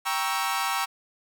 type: chord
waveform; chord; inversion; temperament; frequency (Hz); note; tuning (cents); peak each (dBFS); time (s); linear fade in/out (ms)
sawtooth; G diminished seventh; none; equal with one note detuned; 784 / 939.9 / 1108.7 / 1318.5; G5 / Bb5 / Db6 / Fb6; 0 / +14 / 0 / 0; -27; 0.05-0.86; 20
effects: none